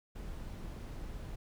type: noise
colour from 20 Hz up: brown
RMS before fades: -43 dBFS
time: 0.15-1.36 s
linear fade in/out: 10 ms
effects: none